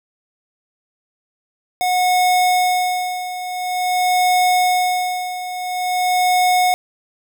square tone with tremolo, 729 Hz, F#5, 26 cents flat, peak -13 dBFS, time 1.81-6.74 s, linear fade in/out 0 ms, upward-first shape sine, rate 0.48 Hz, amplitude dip 75%, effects none

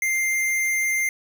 square tone, 2098 Hz, C7, 4 cents sharp, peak -21 dBFS, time 0.02-1.09 s, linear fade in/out 2 ms, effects none

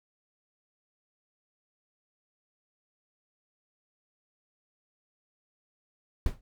brown noise with exponential decay, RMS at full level -23 dBFS, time 6.26-6.41 s, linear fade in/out 2 ms, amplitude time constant 31 ms, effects none

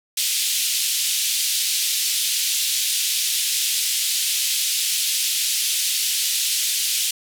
pink band-pass noise, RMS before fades -22 dBFS, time 0.17-7.11 s, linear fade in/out 5 ms, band 3000 to 14000 Hz, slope 24 dB/octave, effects none

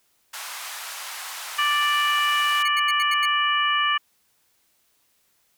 pink band-pass noise, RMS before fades -35 dBFS, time 0.33-2.63 s, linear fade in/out 10 ms, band 870 to 15000 Hz, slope 24 dB/octave
harmonic tone, 587.3 Hz, D5, in tune, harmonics 2 / 3 / 4 / 5, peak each -22 / -25 / -28 / -25 dBFS, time 1.58-3.98 s, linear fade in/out 10 ms
sawtooth tone bursts, 2191 Hz, C#7, 21 cents flat, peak -25 dBFS, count 6, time 2.65-3.257 s, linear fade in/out 5 ms, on 32 ms, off 83 ms
effects white hiss -66 dBFS RMS until 5.57 s

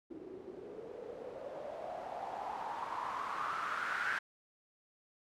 blue noise with low-pass filter sweep, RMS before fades -41 dBFS, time 0.1-4.19 s, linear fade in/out 10 ms, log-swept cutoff 330 to 1600 Hz, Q 5.9, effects none

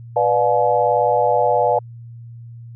sine chord, B diminished seventh, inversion none, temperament just, 493.9 / 592.7 / 711.2 / 853.4 Hz, B4 / D5 / F5 / Ab5, 0 / +16 / +31 / +47 cents, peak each -19 dBFS, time 0.16-1.79 s, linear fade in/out 5 ms, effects added 117 Hz sine -34 dBFS peak until 2.75 s

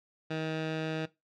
15% pulse tone with low-pass filter, 158.4 Hz, D#3, 31 cents sharp, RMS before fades -34 dBFS, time 0.3-1.06 s, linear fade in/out 10 ms, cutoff 3400 Hz, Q 1.3, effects noise-tail reverb RT60 0.2 s tail -18 dB re dry

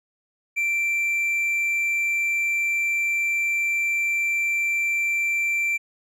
triangle tone, 2349 Hz, D7, in tune, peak -19 dBFS, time 0.56-5.78 s, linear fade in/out 20 ms, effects none

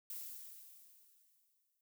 violet noise with exponential decay, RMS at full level -44 dBFS, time 0.1-1.81 s, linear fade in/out 2 ms, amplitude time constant 370 ms, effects noise-tail reverb RT60 0.1 s tail -20 dB re dry

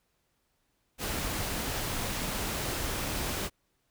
pink noise, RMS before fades -33 dBFS, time 0.98-3.5 s, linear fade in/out 50 ms, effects pink hiss -75 dBFS RMS until 3.9 s

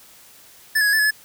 square tone with pitch steps, 1751 / 1678 / 1663 / 1753 / 1701 / 1718 Hz, A6 / G#6 / G#6 / A6 / G#6 / A6, -9 / +17 / +2 / -7 / +41 / -42 cents, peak -16 dBFS, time 0.75-1.11 s, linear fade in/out 10 ms, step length 60 ms, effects white hiss -48 dBFS RMS until 1.24 s

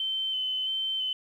sine tone with vibrato, 3068 Hz, G7, 38 cents flat, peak -27 dBFS, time 0-1.13 s, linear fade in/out 2 ms, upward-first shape square, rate 1.5 Hz, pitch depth 14 cents each way, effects 10-bit

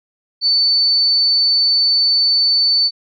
sine tone, 4510 Hz, C#8, 29 cents sharp, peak -11 dBFS, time 0.41-2.91 s, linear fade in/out 50 ms, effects none

